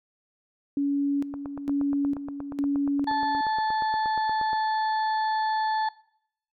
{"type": "tone with tremolo", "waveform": "sine", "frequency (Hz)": 282.3, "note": "C#4", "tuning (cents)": 32, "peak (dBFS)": -22, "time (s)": [0.77, 3.41], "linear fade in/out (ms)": 2, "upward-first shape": "square", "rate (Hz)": 1.1, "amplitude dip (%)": 70}
{"type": "click train", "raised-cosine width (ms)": 1, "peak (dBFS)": -24, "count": 28, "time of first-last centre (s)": [1.34, 4.531], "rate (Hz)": 8.46}
{"type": "harmonic tone", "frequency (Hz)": 872, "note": "A5", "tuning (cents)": -16, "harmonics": [1, 2, 4, 5], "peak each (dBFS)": [-23, -34, -44, -40], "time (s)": [3.07, 5.89], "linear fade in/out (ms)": 5}
{"effects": ["noise-tail reverb RT60 0.7 s tail -21 dB re dry"]}